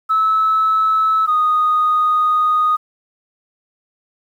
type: tone pair in turn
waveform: sine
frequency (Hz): 1301 / 1240.1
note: E6 / D#6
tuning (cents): -23 / -6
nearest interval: minor second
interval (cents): 83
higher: first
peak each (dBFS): -11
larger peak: neither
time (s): 0.09-1.27 / 1.27-2.77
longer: second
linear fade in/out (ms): 20
effects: tanh soft clip ceiling -8 dBFS + 8-bit